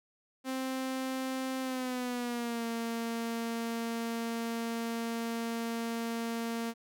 sawtooth tone with pitch glide, 261.8 to 230.6 Hz, C4 to A#3, +1 to -19 cents, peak -29 dBFS, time 0.44-6.74 s, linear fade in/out 50 ms, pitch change -220 cents, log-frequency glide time 1.61-2.65 s, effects none

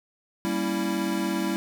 square chord, G diminished seventh, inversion none, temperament equal, 196 / 233.1 / 277.2 / 329.6 Hz, G3 / Bb3 / Db4 / Fb4, 0 / 0 / 0 / 0 cents, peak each -30 / -34 / -34 / -29 dBFS, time 0.45-1.56 s, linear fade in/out 0 ms, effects none

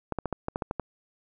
clicks, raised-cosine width 1 ms, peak -15 dBFS, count 9, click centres 0.123 / 0.187 / 0.257 / 0.327 / 0.484 / 0.559 / 0.622 / 0.711 / 0.797 s, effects none

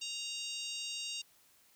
harmonic tone, 932.3 Hz, A#5, in tune, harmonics 3 / 4 / 5 / 6 / 7 / 8 / 9, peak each -42 / -44 / -46 / -48 / -49 / -50 / -51 dBFS, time 0.01-1.22 s, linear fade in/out 10 ms, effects white hiss -66 dBFS RMS until 1.75 s

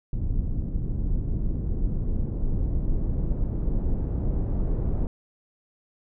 brown noise with low-pass filter sweep, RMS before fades -25 dBFS, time 0.13-5.07 s, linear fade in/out 2 ms, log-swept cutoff 230 to 550 Hz, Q 0.76, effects none

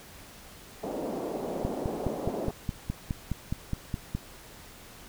white band-pass noise, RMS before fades -34 dBFS, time 0.83-2.51 s, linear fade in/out 5 ms, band 190 to 660 Hz, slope 24 dB/octave
click train, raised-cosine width 5 ms, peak -17 dBFS, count 13, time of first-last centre 1.65-4.15 s, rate 4.8 Hz
effects pink hiss -49 dBFS RMS until 5.08 s

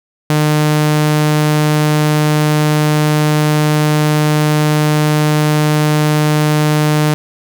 sawtooth tone, 151.5 Hz, D#3, 46 cents flat, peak -6 dBFS, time 0.3-7.14 s, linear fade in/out 0 ms, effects none

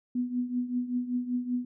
sine tone with tremolo, 246.9 Hz, B3, in tune, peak -24 dBFS, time 0.15-1.65 s, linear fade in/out 5 ms, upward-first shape triangle, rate 5.2 Hz, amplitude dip 80%, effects none

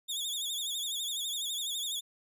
sawtooth tone with vibrato, 3520 Hz, A7, in tune, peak -30 dBFS, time 0.08-2.01 s, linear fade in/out 20 ms, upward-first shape sine, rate 12 Hz, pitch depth 100 cents each way, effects none

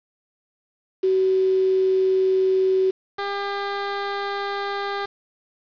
sine / 15% pulse tone pair in turn, 378.2 / 400.7 Hz, F#4 / G4, +38 / +38 cents, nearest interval minor second, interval 100 cents, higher second, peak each -16 / -18 dBFS, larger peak first, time 1.03-2.91 / 3.18-5.06 s, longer neither, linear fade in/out 10 ms, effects resampled to 11025 Hz + 7-bit

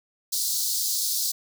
pink high-pass noise, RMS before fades -26 dBFS, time 0.32-1.32 s, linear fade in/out 10 ms, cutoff 4100 Hz, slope 48 dB/octave, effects none

